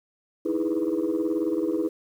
sine chord, E major seventh, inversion third, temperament equal, 311.1 / 329.6 / 415.3 / 493.9 Hz, D#4 / E4 / G#4 / B4, 0 / 0 / 0 / 0 cents, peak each -27 / -25 / -29 / -30 dBFS, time 0.45-1.89 s, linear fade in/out 10 ms, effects tanh soft clip ceiling -17 dBFS + 9-bit

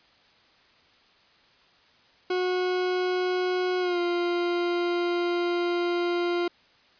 40% pulse tone with pitch glide, 364.7 to 349.2 Hz, F#4 to F4, -25 to 0 cents, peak -23 dBFS, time 2.3-6.48 s, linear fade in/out 5 ms, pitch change -75 cents, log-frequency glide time 3.8-3.99 s, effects white hiss -59 dBFS RMS until 6.99 s + resampled to 11025 Hz

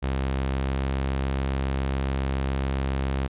sawtooth tone with pitch glide, 66.7 to 67.2 Hz, C2 to C2, +34 to +47 cents, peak -20 dBFS, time 0.02-3.28 s, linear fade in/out 20 ms, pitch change +13 cents, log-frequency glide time 0.51-0.92 s, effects resampled to 8000 Hz

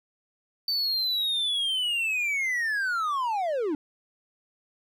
triangle linear sweep, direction down, 4582 to 277.2 Hz, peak -23 dBFS, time 0.68-3.75 s, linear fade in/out 2 ms, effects none

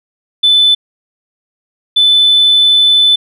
sine tone pair in turn, 3508 / 3508 Hz, A7 / A7, -6 / -6 cents, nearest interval unison, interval 0 cents, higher neither, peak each -4 dBFS, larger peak neither, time 0.43-0.75 / 1.96-3.16 s, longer second, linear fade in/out 10 ms, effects tanh soft clip ceiling -1 dBFS

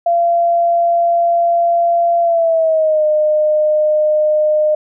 sine tone with pitch glide, 685 to 610.3 Hz, F5 to D#5, -34 to -34 cents, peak -10 dBFS, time 0.06-4.75 s, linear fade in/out 5 ms, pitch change -200 cents, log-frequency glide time 2.21-3.05 s, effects none

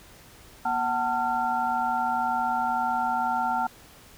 sine tone cluster, 239 / 750 / 892 / 1379 Hz, A#3 / F#5 / A5 / F6, +43 / +23 / +23 / -22 cents, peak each -36 / -27 / -27 / -30 dBFS, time 0.65-3.67 s, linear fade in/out 5 ms, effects pink hiss -51 dBFS RMS until 4.17 s

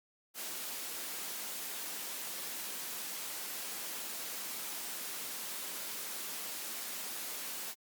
white high-pass noise, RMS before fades -41 dBFS, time 0.34-7.75 s, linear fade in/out 50 ms, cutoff 180 Hz, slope 24 dB/octave, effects Opus 48 kbps

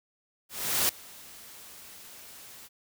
white noise with ADSR envelope, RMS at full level -24 dBFS, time 0.49-2.69 s, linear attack 400 ms, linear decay 3 ms, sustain -24 dB, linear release 34 ms, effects none

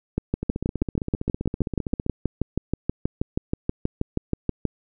two click trains, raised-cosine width 3 ms, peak -14 / -9 dBFS, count 26 / 29, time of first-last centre 0.43-2.064 / 0.18-4.653 s, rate 15.3 / 6.26 Hz, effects none

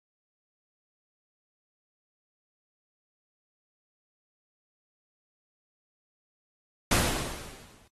pink noise with exponential decay, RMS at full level -22 dBFS, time 6.91-7.88 s, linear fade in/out 5 ms, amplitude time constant 210 ms, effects AAC 32 kbps

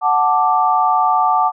sine chord, D major, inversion first, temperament equal, 740 / 880 / 1174.7 Hz, F#5 / A5 / D6, 0 / 0 / 0 cents, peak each -16 dBFS, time 0.01-1.52 s, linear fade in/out 50 ms, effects none

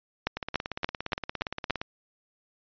two click trains, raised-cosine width 0.3 ms, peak -16 / -9 dBFS, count 26 / 6, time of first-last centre 0.37-1.815 / 0.27-1.707 s, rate 17.3 / 3.48 Hz, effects resampled to 11025 Hz

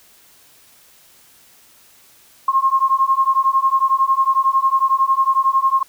sine beating tone pair, 1066 / 1077 Hz, C6 / C6, +32 / +50 cents, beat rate 11 Hz, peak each -16 dBFS, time 2.48-5.83 s, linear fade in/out 5 ms, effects white hiss -50 dBFS RMS until 5.88 s

